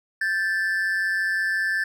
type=tone pair together; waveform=triangle; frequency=1568 / 1753.4 Hz; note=G6 / A6; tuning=0 / -7 cents; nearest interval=major second; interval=193 cents; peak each=-25 / -21 dBFS; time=0.21-1.84 s; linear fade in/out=5 ms; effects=none